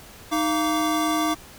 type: tone cluster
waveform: square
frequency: 311 / 692 / 1157 Hz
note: D#4 / F5 / D6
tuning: -1 / -16 / -26 cents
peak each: -24 / -28 / -27 dBFS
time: 0.31-1.35 s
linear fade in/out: 20 ms
effects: pink hiss -45 dBFS RMS until 1.58 s